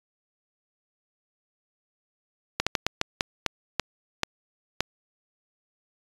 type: slowing click train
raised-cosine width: 0.2 ms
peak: -5 dBFS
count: 10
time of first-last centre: 2.6-4.806 s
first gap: 66 ms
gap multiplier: 1.31
effects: resampled to 24000 Hz